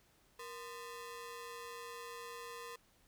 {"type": "ring-modulated tone", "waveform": "sawtooth", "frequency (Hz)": 753, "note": "F#5", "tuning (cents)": 30, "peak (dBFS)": -39, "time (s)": [0.39, 2.76], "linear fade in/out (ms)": 5, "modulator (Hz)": 281, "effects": ["pink hiss -70 dBFS RMS until 3.07 s"]}